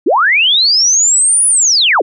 sine linear two-way sweep, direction up then down, 246.4 to 9956 to 246.4 Hz, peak -7 dBFS, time 0.06-2.02 s, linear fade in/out 10 ms, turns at 1.47 s, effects none

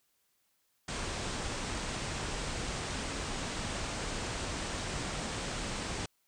pink low-pass noise, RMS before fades -37 dBFS, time 0.88-6.06 s, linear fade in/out 5 ms, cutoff 9000 Hz, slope 96 dB/octave, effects white hiss -75 dBFS RMS until 6.27 s

